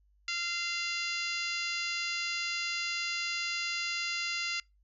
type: harmonic tone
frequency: 691 Hz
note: F5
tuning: 19 cents flat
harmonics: 2 / 3 / 4 / 5 / 6 / 7 / 8 / 9 / 10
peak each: -41 / -37 / -37 / -44 / -41 / -38 / -49 / -47 / -47 dBFS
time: 0.28-4.6 s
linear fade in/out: 2 ms
effects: noise-tail reverb RT60 0.2 s tail -26 dB re dry + added 50 Hz sine -64 dBFS peak until 4.83 s